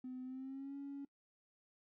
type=tone with pitch glide; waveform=triangle; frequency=255 to 279.7 Hz; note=C4 to C#4; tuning=-44 to +16 cents; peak=-40 dBFS; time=0.04-1.05 s; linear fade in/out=5 ms; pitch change=+160 cents; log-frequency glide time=0.23-0.76 s; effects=noise-tail reverb RT60 0.1 s tail -25 dB re dry + tanh soft clip ceiling -41 dBFS